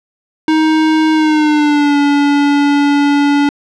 square tone with pitch glide, 314.2 to 286.5 Hz, D#4 to D4, +17 to -43 cents, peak -9 dBFS, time 0.48-3.49 s, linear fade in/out 2 ms, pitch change -160 cents, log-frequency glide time 1.13-1.97 s, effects low-pass 4000 Hz 12 dB/octave

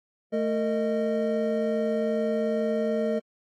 triangle tone cluster, 220.5 / 456.8 / 619 Hz, A3 / A#4 / D#5, +4 / -35 / -9 cents, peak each -26 dBFS, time 0.32-3.2 s, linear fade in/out 20 ms, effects AAC 48 kbps

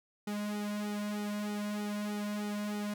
sawtooth tone with flanger, 207.7 Hz, G#3, in tune, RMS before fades -36 dBFS, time 0.27-2.94 s, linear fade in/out 5 ms, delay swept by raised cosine 1.8 to 2.57 ms, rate 3.2 Hz, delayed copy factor -0.95, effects none

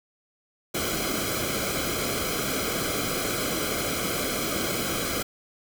pink noise with comb filter, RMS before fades -28 dBFS, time 0.74-5.23 s, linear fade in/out 10 ms, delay 1.1 ms, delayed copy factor -0.8, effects none

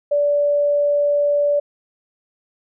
sine tone, 580 Hz, D5, 22 cents flat, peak -14 dBFS, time 0.11-1.6 s, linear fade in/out 10 ms, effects none

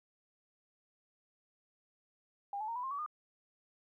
sine tone with pitch steps, 804 / 861.7 / 923.6 / 989.8 / 1060.9 / 1137 / 1218.6 Hz, G5 / A5 / A#5 / B5 / C6 / C#6 / D#6, +44 / -36 / -16 / +4 / +24 / +44 / -36 cents, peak -36 dBFS, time 2.53-3.062 s, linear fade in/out 2 ms, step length 76 ms, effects 13-bit

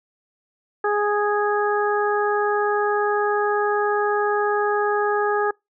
harmonic tone, 414.6 Hz, G#4, 3 cents flat, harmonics 1 / 2 / 3 / 4, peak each -21 / -24 / -26 / -27 dBFS, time 0.84-5.51 s, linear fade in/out 5 ms, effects noise-tail reverb RT60 0.2 s tail -26 dB re dry

